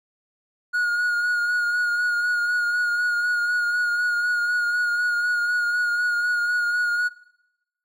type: tone with vibrato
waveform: triangle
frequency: 1442 Hz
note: F#6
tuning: 45 cents flat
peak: -18 dBFS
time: 0.73-7.09 s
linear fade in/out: 20 ms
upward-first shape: sine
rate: 4 Hz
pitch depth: 24 cents each way
effects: noise-tail reverb RT60 0.9 s tail -21 dB re dry